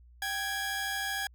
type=tone pair together; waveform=sawtooth; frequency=784 / 1661.2 Hz; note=G5 / G#6; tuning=0 / 0 cents; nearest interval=octave + minor second; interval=1300 cents; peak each=-33 / -29 dBFS; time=0.22-1.27 s; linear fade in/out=2 ms; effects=added 60 Hz sine -53 dBFS peak until 1.34 s

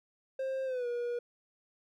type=tone with pitch glide; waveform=triangle; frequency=530 to 480.4 Hz; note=C5 to B4; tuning=+22 to -48 cents; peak=-30 dBFS; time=0.39-1.19 s; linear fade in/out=5 ms; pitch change=-170 cents; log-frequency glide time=0.65-0.87 s; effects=none

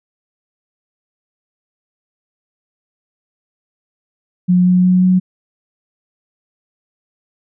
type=tone with pitch steps; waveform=sine; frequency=180 / 181.36 / 182.72 / 184.1 Hz; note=F#3 / F#3 / F#3 / F#3; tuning=-47 / -34 / -21 / -8 cents; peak=-8 dBFS; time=4.48-5.2 s; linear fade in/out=20 ms; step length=180 ms; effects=none

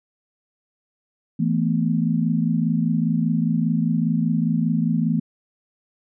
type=chord; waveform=sine; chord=E suspended fourth; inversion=none; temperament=equal with one note detuned; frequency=164.81 / 221.9 / 246.9 Hz; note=E3 / A3 / B3; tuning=0 / +15 / 0 cents; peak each=-21 / -22 / -24 dBFS; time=1.39-5.2 s; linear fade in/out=10 ms; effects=none

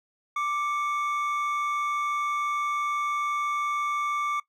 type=tone pair together; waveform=triangle; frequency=1174.4 / 2217 Hz; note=D6 / C#7; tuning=0 / 0 cents; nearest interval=major seventh; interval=1100 cents; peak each=-24 / -32 dBFS; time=0.36-4.4 s; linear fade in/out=5 ms; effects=noise-tail reverb RT60 0.1 s tail -19 dB re dry

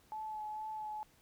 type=tone with vibrato; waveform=sine; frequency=860 Hz; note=A5; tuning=40 cents flat; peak=-39 dBFS; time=0.12-1.03 s; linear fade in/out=0 ms; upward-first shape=sine; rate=2.2 Hz; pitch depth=18 cents each way; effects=pink hiss -67 dBFS RMS until 1.21 s

